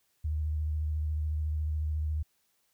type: tone with vibrato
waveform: sine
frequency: 76.7 Hz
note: D#2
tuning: 24 cents flat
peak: -28 dBFS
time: 0.24-2.23 s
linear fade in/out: 10 ms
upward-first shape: sine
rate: 14 Hz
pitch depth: 29 cents each way
effects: white hiss -73 dBFS RMS until 2.73 s